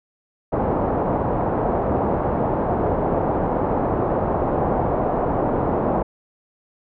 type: low-pass noise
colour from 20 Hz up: white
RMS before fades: -21 dBFS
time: 0.52-6.03 s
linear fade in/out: 10 ms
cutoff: 840 Hz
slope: 24 dB/octave
effects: none